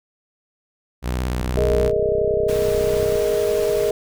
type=tone with vibrato; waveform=sawtooth; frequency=62.1 Hz; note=B1; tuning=10 cents sharp; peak=-17 dBFS; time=1.02-1.92 s; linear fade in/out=50 ms; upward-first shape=sine; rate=17 Hz; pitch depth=160 cents each way
type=click train; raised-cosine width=5 ms; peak=-18 dBFS; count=57; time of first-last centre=1.4-3.155 s; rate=31.9 Hz
type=chord; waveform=sine; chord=Ab suspended second; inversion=none; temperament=equal; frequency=415.3 / 466.2 / 622.3 Hz; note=Ab4 / Bb4 / Eb5; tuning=0 / 0 / 0 cents; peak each=-20 / -22 / -22 dBFS; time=1.57-3.91 s; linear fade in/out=2 ms
type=noise; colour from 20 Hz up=pink; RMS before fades=-32 dBFS; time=2.48-3.91 s; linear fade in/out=10 ms
effects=none